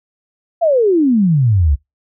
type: exponential sweep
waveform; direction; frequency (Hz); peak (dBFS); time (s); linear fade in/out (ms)
sine; down; 702 to 65.41; -9; 0.61-1.76; 20
effects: noise-tail reverb RT60 0.2 s tail -26 dB re dry